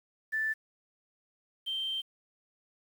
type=tone pair in turn; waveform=sine; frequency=1760 / 3136 Hz; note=A6 / G7; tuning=0 / 0 cents; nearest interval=minor seventh; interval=1000 cents; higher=second; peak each=-28 / -31 dBFS; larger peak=first; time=0.32-0.54 / 1.66-2.02 s; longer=second; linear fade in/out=20 ms; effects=9-bit